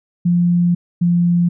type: tone pair in turn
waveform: sine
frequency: 174.5 / 173.61 Hz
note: F3 / F3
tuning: -1 / -10 cents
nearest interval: unison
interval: 9 cents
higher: first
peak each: -11 dBFS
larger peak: neither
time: 0.25-0.75 / 1.01-1.49 s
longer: first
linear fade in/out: 10 ms
effects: none